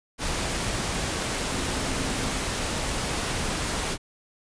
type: tone in noise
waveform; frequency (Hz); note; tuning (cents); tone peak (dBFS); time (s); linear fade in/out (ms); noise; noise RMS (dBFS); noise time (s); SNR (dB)
sine; 261.6; C4; 0; -37; 1.46-2.45; 50; pink; -28; 0.18-3.98; -12
effects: resampled to 22050 Hz